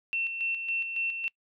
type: tone with tremolo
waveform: sine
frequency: 2700 Hz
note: E7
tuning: 41 cents sharp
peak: -27 dBFS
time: 0.13-1.28 s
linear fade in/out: 0 ms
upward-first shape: square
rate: 3.6 Hz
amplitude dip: 50%
effects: noise-tail reverb RT60 0.1 s tail -24 dB re dry